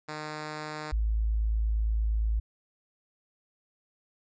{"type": "tone pair in turn", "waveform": ["5% pulse", "sine"], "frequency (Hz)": [152.9, 54.32], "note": ["D#3", "A1"], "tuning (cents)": [-30, -22], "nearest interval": "octave + tritone", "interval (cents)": 1792, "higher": "first", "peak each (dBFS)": -24, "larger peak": "neither", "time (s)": [[0.08, 0.92], [0.92, 2.4]], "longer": "second", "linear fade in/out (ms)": 10, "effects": ["resampled to 16000 Hz"]}